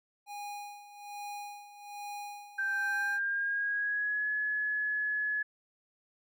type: tone with tremolo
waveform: square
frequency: 820 Hz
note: G#5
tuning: 22 cents flat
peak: -39 dBFS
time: 0.26-3.2 s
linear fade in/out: 50 ms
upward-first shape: sine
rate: 1.2 Hz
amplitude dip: 75%
type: tone with pitch glide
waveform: sine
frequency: 1568 to 1700.1 Hz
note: G6 to G#6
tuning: 0 to +40 cents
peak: -29 dBFS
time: 2.58-5.43 s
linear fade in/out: 10 ms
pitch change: +140 cents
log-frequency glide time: 2.88-4.29 s
effects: none